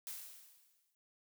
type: noise with exponential decay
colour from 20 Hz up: blue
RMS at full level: -43 dBFS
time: 0.07-0.95 s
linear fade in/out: 0 ms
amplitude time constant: 190 ms
effects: none